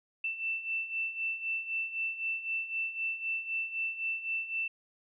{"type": "beating tone pair", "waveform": "sine", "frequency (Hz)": [2666, 2669.9], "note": ["E7", "E7"], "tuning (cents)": [19, 21], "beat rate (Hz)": 3.9, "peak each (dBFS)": [-38, -33], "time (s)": [0.24, 4.68], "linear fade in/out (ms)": 5, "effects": []}